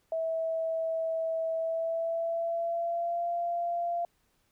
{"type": "tone with pitch glide", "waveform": "sine", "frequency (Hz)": [651, 689.7], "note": ["E5", "F5"], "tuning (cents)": [-22, -22], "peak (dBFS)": -28, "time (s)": [0.12, 4.05], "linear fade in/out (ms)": 2, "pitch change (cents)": 100, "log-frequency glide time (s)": [1.54, 3.27], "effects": ["pink hiss -72 dBFS RMS until 4.51 s"]}